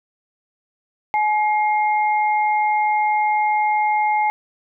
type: tone pair together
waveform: sine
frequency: 847.7 / 2128 Hz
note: G#5 / C7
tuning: +35 / +29 cents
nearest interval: octave + major third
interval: 1594 cents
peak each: -16 / -24 dBFS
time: 1.14-4.3 s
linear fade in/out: 0 ms
effects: none